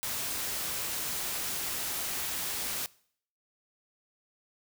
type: noise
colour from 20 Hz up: white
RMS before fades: -34 dBFS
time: 0.03-2.86 s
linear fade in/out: 0 ms
effects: noise-tail reverb RT60 0.6 s tail -22 dB re dry